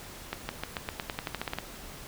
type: accelerating click train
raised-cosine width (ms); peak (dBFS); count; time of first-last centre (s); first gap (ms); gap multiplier
0.3; -15; 14; 0.33-1.586; 160; 0.91
effects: pink hiss -45 dBFS RMS until 2.07 s